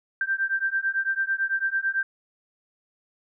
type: beating tone pair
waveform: sine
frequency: 1568 / 1577 Hz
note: G6 / G6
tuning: 0 / +10 cents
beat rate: 9 Hz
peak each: -26 dBFS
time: 0.21-2.03 s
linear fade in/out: 2 ms
effects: none